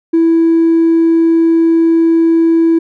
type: tone with hard clipping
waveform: sine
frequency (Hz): 329.8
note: E4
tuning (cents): +1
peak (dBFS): -7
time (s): 0.13-2.79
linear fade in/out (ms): 10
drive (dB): 1
effects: none